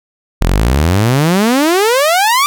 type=exponential sweep; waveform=sawtooth; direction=up; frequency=38.89 to 1196 Hz; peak=-5 dBFS; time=0.41-2.46 s; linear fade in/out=0 ms; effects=none